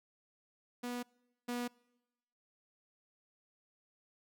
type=tone pair in turn; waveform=sawtooth; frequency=244.1 / 242.9 Hz; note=B3 / B3; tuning=-20 / -29 cents; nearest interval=unison; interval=9 cents; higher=first; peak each=-34 / -32 dBFS; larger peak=second; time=0.83-1.03 / 1.48-1.68 s; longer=neither; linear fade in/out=10 ms; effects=noise-tail reverb RT60 1.0 s tail -26 dB re dry